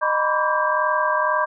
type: tone cluster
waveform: sine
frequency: 614 / 970 / 1012 / 1148 / 1591 Hz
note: D#5 / B5 / B5 / D6 / G6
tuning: -23 / -31 / +42 / -40 / +25 cents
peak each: -24 dBFS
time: 0.01-1.46 s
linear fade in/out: 20 ms
effects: none